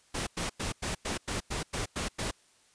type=noise bursts; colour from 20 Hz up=pink; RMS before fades=-33 dBFS; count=10; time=0.14-2.313 s; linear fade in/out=10 ms; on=130 ms; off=97 ms; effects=white hiss -64 dBFS RMS until 2.74 s + resampled to 22050 Hz